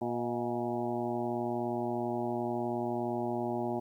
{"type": "harmonic tone with a mistuned harmonic", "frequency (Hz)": 119.2, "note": "A#2", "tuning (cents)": 39, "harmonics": [1, 2, 3, 4, 5, 6, 7, 8], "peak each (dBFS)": [-42, -36, -35, -48, -39, -40, -39, -47], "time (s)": [0.01, 3.8], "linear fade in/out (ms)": 10, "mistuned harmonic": 5, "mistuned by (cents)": 63, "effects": ["11-bit"]}